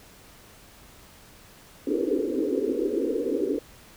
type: band-pass noise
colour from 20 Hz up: white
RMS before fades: -26 dBFS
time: 1.87-3.59 s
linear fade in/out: 5 ms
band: 250 to 500 Hz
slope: 96 dB/octave
effects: pink hiss -51 dBFS RMS until 3.96 s